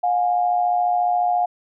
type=tone pair together; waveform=sine; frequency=715.7 / 830 Hz; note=F5 / G#5; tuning=+42 / -1 cents; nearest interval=minor third; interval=257 cents; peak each=-17 / -25 dBFS; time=0.03-1.46 s; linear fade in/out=10 ms; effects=none